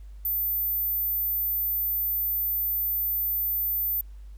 sine tone, 14080 Hz, A9, in tune, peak -24 dBFS, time 0.25-4.01 s, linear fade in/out 2 ms, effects added 50 Hz sine -40 dBFS peak until 4.37 s + pink hiss -66 dBFS RMS until 4.37 s

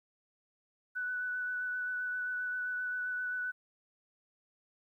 sine tone with vibrato, 1488 Hz, F#6, 9 cents sharp, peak -33 dBFS, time 0.95-3.52 s, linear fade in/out 20 ms, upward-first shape sine, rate 7.6 Hz, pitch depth 15 cents each way, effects 12-bit

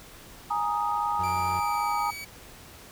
sine chord, Ab suspended second, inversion none, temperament just, 830.6 / 934.4 / 1245.9 Hz, Ab5 / Bb5 / Eb6, 0 / +4 / +2 cents, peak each -29 dBFS, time 0.5-2.11 s, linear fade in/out 10 ms
35% pulse tone, 90.7 Hz, F#2, 34 cents flat, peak -33 dBFS, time 1.19-1.6 s, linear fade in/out 5 ms
sawtooth tone with pitch glide, 2349 to 2273 Hz, D7 to C#7, 0 to +43 cents, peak -33 dBFS, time 1.23-2.25 s, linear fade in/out 10 ms, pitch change -57 cents, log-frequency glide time 1.51-2.08 s
effects pink hiss -48 dBFS RMS until 2.91 s

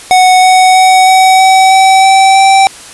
square tone with pitch steps, 740 / 745.1 / 750.3 / 755.5 / 760.8 / 766.1 / 771.4 / 776.8 Hz, F#5 / F#5 / F#5 / F#5 / F#5 / G5 / G5 / G5, 0 / +12 / +24 / +36 / +48 / -40 / -28 / -16 cents, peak -3 dBFS, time 0.11-2.67 s, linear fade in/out 0 ms, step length 320 ms, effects white hiss -30 dBFS RMS until 2.93 s + resampled to 24000 Hz

